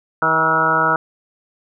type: harmonic tone with a mistuned harmonic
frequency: 160 Hz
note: D#3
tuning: 49 cents sharp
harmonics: 1 / 2 / 3 / 4 / 5 / 6 / 7 / 8 / 9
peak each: -28 / -28 / -26 / -24 / -26 / -21 / -27 / -17 / -19 dBFS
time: 0.22-0.96 s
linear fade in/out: 2 ms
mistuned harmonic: 8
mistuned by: +35 cents
effects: none